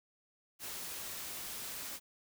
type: noise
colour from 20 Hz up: white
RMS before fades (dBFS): -43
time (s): 0.59-2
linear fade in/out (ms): 50
effects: none